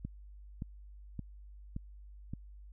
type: click train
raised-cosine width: 5 ms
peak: -26 dBFS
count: 5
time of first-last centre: 0.05-2.336 s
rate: 1.75 Hz
effects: added 50 Hz sine -49 dBFS peak until 2.72 s